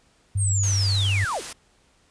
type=tone; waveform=sine; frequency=98 Hz; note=G2; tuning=in tune; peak=-20 dBFS; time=0.35-1.25 s; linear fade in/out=10 ms
type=linear sweep; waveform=sine; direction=down; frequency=8870 to 230 Hz; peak=-24 dBFS; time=0.37-1.42 s; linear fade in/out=50 ms
type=noise; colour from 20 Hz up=white; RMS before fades=-34 dBFS; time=0.63-1.53 s; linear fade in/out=5 ms
effects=pink hiss -61 dBFS RMS until 2.1 s + resampled to 22050 Hz